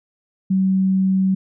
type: tone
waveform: sine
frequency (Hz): 190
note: F#3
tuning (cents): +46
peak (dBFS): -14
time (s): 0.5-1.35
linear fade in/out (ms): 10
effects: none